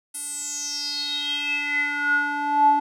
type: tone with band-pass filter sweep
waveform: square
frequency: 289.9 Hz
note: D4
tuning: 22 cents flat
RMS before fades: -24 dBFS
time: 0.14-2.8 s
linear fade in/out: 10 ms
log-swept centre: 10000 to 760 Hz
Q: 8.9
effects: none